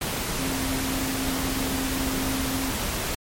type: tone in noise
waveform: sine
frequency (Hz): 265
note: C4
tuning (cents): +22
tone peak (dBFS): -28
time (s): 0.39-2.71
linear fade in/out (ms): 5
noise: pink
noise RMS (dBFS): -28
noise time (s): 0.01-3.15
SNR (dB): -3
effects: MP3 64 kbps